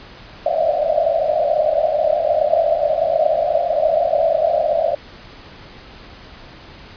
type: band-pass noise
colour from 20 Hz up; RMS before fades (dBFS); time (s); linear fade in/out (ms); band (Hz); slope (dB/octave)
pink; -17; 0.46-4.95; 5; 590 to 680; 96
effects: pink hiss -40 dBFS RMS until 6.96 s + resampled to 11025 Hz